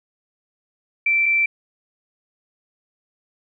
sine tone pair in turn, 2339 / 2339 Hz, D7 / D7, -8 / -8 cents, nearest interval unison, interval 0 cents, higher neither, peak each -15 dBFS, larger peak neither, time 1.06-1.26 / 1.26-1.46 s, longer neither, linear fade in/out 5 ms, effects none

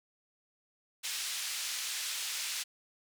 pink band-pass noise, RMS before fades -37 dBFS, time 1.03-2.64 s, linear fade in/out 20 ms, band 2800 to 9800 Hz, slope 12 dB/octave, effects none

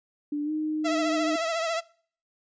sine tone with pitch glide, 293.7 to 308.5 Hz, D4 to D#4, 0 to -15 cents, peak -26 dBFS, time 0.32-1.36 s, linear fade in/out 5 ms, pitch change +85 cents, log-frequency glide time 0.44-0.51 s
sawtooth tone with vibrato, 659.3 Hz, E5, in tune, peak -22 dBFS, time 0.84-1.81 s, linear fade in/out 20 ms, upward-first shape triangle, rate 14 Hz, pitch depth 61 cents each way
effects noise-tail reverb RT60 0.5 s tail -23 dB re dry + resampled to 16000 Hz

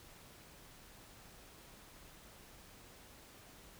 silence, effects pink hiss -58 dBFS RMS until 3.79 s

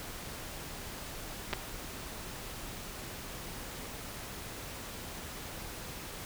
clicks, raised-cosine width 0.3 ms, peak -16 dBFS, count 2, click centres 1.53 / 1.535 s, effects pink hiss -43 dBFS RMS until 6.25 s

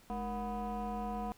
sine tone with frequency modulation, 472.1 Hz, A#4, 22 cents sharp, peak -33 dBFS, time 0.1-1.32 s, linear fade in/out 0 ms, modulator 260 Hz, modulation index 1.9, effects tanh soft clip ceiling -33 dBFS + pink hiss -62 dBFS RMS until 1.37 s

